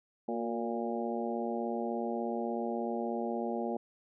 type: harmonic tone with a mistuned harmonic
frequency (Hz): 116.54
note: A#2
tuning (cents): 0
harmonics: 2 / 3 / 4 / 5 / 6 / 7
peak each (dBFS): -36 / -38 / -39 / -40 / -41 / -41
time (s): 0.28-3.77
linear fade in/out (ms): 5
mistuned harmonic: 3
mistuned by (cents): +45
effects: none